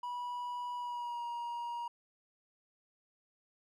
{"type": "tone with pitch glide", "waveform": "triangle", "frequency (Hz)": [976, 948.8], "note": ["B5", "A#5"], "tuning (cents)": [-21, 30], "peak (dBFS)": -35, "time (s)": [0.03, 1.88], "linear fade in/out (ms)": 5, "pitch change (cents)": -49, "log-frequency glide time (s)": [0.76, 1.24], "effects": []}